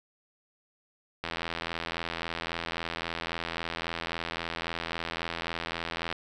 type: click train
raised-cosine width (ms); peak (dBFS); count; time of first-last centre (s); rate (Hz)
0.3; -16; 410; 1.24-6.126; 83.7
effects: none